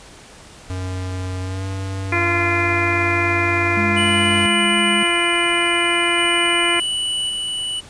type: tone with pitch glide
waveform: square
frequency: 92.5 to 96.04 Hz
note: F#2 to G2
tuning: 0 to -35 cents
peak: -24 dBFS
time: 0.7-4.46 s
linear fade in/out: 0 ms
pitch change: +65 cents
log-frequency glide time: 1.41-1.66 s
type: harmonic tone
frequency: 344.5 Hz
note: F4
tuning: 24 cents flat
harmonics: 1 / 2 / 3 / 4 / 5 / 6 / 7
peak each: -23 / -27 / -25 / -26 / -26 / -22 / -22 dBFS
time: 2.12-6.8 s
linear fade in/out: 5 ms
type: tone with vibrato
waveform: sine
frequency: 207.7 Hz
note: G#3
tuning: in tune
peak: -21 dBFS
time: 3.77-5.03 s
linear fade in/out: 0 ms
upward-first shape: square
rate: 4.2 Hz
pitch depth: 12 cents each way
type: tone with tremolo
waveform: square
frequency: 2960 Hz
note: F#7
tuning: in tune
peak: -20 dBFS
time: 3.96-7.81 s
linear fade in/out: 20 ms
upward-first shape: square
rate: 0.45 Hz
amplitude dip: 25%
effects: pink hiss -42 dBFS RMS until 7.89 s + resampled to 22050 Hz